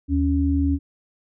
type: tone pair together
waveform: sine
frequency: 77.78 / 278.2 Hz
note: D#2 / C#4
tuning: 0 / +6 cents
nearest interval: octave + minor seventh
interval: 2206 cents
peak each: -20 / -20 dBFS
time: 0.08-0.79 s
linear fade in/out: 50 ms
effects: none